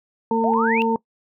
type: harmonic tone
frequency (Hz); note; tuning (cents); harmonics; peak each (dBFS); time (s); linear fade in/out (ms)
226.8; A#3; -47; 1 / 2 / 4; -21 / -21 / -21; 0.31-0.96; 2
type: exponential sweep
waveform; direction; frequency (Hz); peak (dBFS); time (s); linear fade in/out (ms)
sine; up; 622.3 to 2820; -21; 0.44-0.82; 0
type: clicks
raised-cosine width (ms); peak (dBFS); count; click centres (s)
0.5; -26; 2; 0.537 / 0.778
effects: noise-tail reverb RT60 0.1 s tail -22 dB re dry